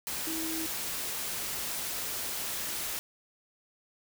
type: tone in noise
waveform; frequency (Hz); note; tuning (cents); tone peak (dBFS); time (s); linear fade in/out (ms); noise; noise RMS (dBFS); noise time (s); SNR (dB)
sine; 322.6; E4; -37; -35; 0.27-0.66; 0; white; -35; 0.07-2.99; -3
effects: none